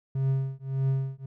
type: tone with tremolo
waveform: triangle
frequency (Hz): 134.3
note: C3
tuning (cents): +46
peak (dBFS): -19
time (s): 0.15-1.26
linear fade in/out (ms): 5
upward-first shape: triangle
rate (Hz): 1.7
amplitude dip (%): 100
effects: none